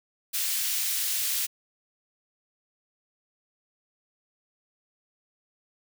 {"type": "high-pass noise", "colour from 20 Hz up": "white", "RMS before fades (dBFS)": -28, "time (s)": [0.33, 1.47], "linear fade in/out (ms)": 20, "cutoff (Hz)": 2400, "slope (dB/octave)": 12, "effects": []}